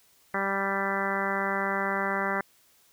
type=harmonic tone with a mistuned harmonic; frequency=196 Hz; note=G3; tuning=in tune; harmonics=1 / 2 / 3 / 4 / 5 / 6 / 7 / 8 / 9 / 10; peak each=-35 / -35 / -35 / -35 / -35 / -35 / -35 / -35 / -35 / -35 dBFS; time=0.34-2.41 s; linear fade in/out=2 ms; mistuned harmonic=10; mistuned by=+24 cents; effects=white hiss -62 dBFS RMS until 2.92 s